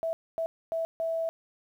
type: tone bursts at uneven times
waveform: sine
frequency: 656 Hz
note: E5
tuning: 9 cents flat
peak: -27 dBFS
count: 4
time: 0.03-0.13 / 0.38-0.46 / 0.72-0.85 / 1-1.29 s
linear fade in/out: 0 ms
effects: 10-bit